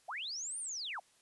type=linear two-way sweep; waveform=sine; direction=up then down; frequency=577 to 9397 to 577 Hz; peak=-38 dBFS; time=0.08-1 s; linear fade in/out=10 ms; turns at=0.59 s; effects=white hiss -68 dBFS RMS until 1.21 s + resampled to 24000 Hz